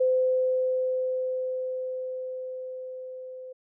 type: tone with level ramp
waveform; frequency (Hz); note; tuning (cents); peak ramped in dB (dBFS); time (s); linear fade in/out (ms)
sine; 513; C5; -34; -19 to -38; 0-3.53; 10
effects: none